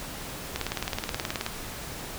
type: click train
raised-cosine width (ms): 0.2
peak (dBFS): -11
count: 18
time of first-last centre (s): 0.56-1.464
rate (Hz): 18.8
effects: pink hiss -38 dBFS RMS until 2.18 s